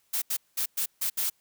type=noise bursts at uneven times; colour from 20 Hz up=blue; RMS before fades=-28 dBFS; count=6; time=0.13-0.22 / 0.3-0.37 / 0.57-0.66 / 0.77-0.86 / 1.01-1.1 / 1.17-1.3 s; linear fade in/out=10 ms; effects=white hiss -69 dBFS RMS until 1.4 s